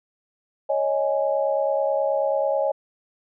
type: chord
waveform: sine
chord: C# suspended second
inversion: none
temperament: just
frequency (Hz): 554.4 / 623.7 / 831.5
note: C#5 / D#5 / G#5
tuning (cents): 0 / +4 / +2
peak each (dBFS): -22 / -24 / -28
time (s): 0.69-2.72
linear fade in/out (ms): 10
effects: none